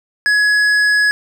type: tone with hard clipping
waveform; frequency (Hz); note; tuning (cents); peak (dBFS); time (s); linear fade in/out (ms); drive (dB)
sine; 1683; G#6; +23; -12; 0.26-1.11; 0; 8
effects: none